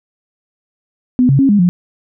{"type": "tone with pitch steps", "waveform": "sine", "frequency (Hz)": [250.7, 137.2, 271.8, 205, 176.9], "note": ["B3", "C#3", "C#4", "G#3", "F3"], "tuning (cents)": [26, -17, -34, -22, 23], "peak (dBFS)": -7, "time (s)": [1.19, 1.69], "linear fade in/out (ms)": 0, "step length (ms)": 100, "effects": []}